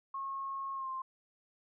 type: tone with pitch glide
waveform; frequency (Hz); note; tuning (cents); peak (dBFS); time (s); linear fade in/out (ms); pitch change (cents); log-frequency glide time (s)
sine; 1087 to 1052.4; C#6 to C6; -34 to +10; -36; 0.14-1.02; 5; -56; 0.74-0.89
effects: none